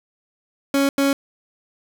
30% pulse tone bursts at uneven times, 277.2 Hz, C#4, in tune, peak -13 dBFS, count 2, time 0.74-0.89 / 0.98-1.13 s, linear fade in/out 2 ms, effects none

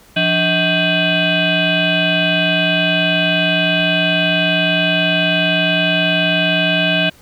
sine tone with frequency modulation, 1568 Hz, G6, in tune, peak -12 dBFS, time 0.16-7.1 s, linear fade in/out 10 ms, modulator 465 Hz, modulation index 3.7, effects pink hiss -47 dBFS RMS until 7.21 s

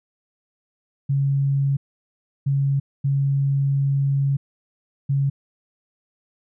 sine tone bursts at uneven times, 138.59 Hz, C#3, in tune, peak -17 dBFS, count 4, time 1.09-1.77 / 2.46-2.8 / 3.04-4.37 / 5.09-5.3 s, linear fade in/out 10 ms, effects none

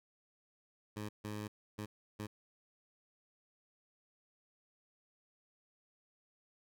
15% pulse tone bursts at uneven times, 105.4 Hz, G#2, 26 cents sharp, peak -34 dBFS, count 4, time 0.96-1.09 / 1.24-1.48 / 1.78-1.86 / 2.19-2.27 s, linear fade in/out 10 ms, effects none

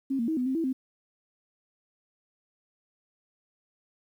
sine tone with pitch steps, 270 / 231.8 / 318.9 / 250.5 / 263 / 328.7 / 261.2 Hz, C#4 / A#3 / D#4 / B3 / C4 / E4 / C4, -45 / -10 / +43 / +25 / +9 / -5 / -3 cents, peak -25 dBFS, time 0.1-0.73 s, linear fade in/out 10 ms, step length 90 ms, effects 10-bit

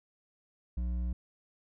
sine tone with hard clipping, 60.4 Hz, B1, 38 cents flat, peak -32 dBFS, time 0.77-1.13 s, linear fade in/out 5 ms, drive 7 dB, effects none

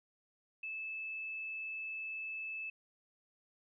sine tone, 2618 Hz, E7, 13 cents flat, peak -39 dBFS, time 0.63-2.7 s, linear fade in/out 5 ms, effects none

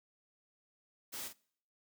white noise with echo, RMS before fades -43 dBFS, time 1.12-1.29 s, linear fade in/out 20 ms, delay 45 ms, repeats 1, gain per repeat -8 dB, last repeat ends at 1.335 s, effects noise-tail reverb RT60 0.6 s tail -24 dB re dry + high-pass 100 Hz 12 dB/octave

